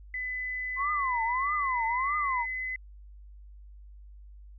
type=tone with pitch glide; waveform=sine; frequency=2007 to 2027 Hz; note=B6 to B6; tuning=+27 to +45 cents; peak=-31 dBFS; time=0.14-2.76 s; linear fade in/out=2 ms; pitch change=+18 cents; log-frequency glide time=1.45-1.99 s
type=tone with vibrato; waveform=sine; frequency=1046.5 Hz; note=C6; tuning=in tune; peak=-27 dBFS; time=0.76-2.46 s; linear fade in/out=50 ms; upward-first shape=triangle; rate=1.6 Hz; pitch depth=290 cents each way
effects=added 50 Hz sine -46 dBFS peak until 4.58 s

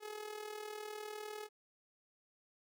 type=tone with amplitude modulation; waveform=sawtooth; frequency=424.2 Hz; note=G#4; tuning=37 cents sharp; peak=-37 dBFS; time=0-1.49 s; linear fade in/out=50 ms; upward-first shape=sine; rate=39.9 Hz; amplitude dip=65%; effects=none

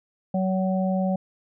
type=harmonic tone; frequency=188 Hz; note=F#3; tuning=28 cents sharp; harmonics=1 / 3 / 4; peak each=-22 / -28 / -31 dBFS; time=0.34-1.16 s; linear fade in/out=5 ms; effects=none

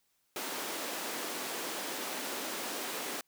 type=high-pass noise; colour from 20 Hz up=pink; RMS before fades=-38 dBFS; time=0.36-3.21 s; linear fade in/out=2 ms; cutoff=260 Hz; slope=24 dB/octave; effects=white hiss -75 dBFS RMS until 3.27 s

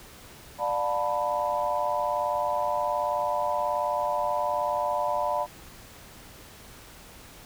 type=chord; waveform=sine; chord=B half-diminished seventh; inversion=first; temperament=just; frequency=592.7 / 711.2 / 889 / 987.8 Hz; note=D5 / F5 / A5 / B5; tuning=+16 / +31 / +18 / 0 cents; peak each=-29 / -31 / -31 / -29 dBFS; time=0.58-5.47 s; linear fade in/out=50 ms; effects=pink hiss -48 dBFS RMS until 7.45 s

